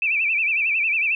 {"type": "tone with vibrato", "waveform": "sine", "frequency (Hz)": 2489, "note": "D#7", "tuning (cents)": 0, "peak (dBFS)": -18, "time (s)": [0.02, 1.15], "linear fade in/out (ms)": 2, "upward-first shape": "sine", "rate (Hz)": 11, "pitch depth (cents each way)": 140, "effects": []}